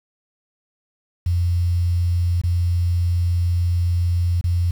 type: tone with dropouts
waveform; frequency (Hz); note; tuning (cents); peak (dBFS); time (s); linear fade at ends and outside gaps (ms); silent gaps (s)
sine; 87.31; F2; 0; -16; 1.26-4.71; 5; 2.415-2.436 / 4.412-4.44
effects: 7-bit